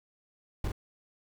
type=noise with echo; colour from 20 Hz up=brown; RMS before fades=-30 dBFS; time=0.64-0.68 s; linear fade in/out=5 ms; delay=39 ms; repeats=1; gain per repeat=-3 dB; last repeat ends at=0.719 s; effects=none